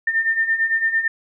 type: beating tone pair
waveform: sine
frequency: 1800 / 1808.9 Hz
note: A6 / A6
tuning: +39 / +47 cents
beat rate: 8.9 Hz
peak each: -23 / -18 dBFS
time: 0.07-1.08 s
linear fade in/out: 5 ms
effects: none